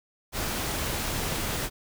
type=noise; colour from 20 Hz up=pink; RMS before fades=-30 dBFS; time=0.32-1.7 s; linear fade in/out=50 ms; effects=none